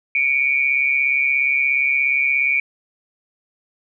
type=tone pair together; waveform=sine; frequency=2257 / 2394 Hz; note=C#7 / D7; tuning=+31 / +33 cents; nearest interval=minor second; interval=102 cents; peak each=-18 dBFS; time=0.15-2.6 s; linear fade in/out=2 ms; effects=none